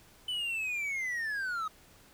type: linear sweep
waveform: triangle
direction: down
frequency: 3015 to 1244.5 Hz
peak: -30 dBFS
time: 0.28-1.68 s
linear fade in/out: 5 ms
effects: pink hiss -59 dBFS RMS until 2.13 s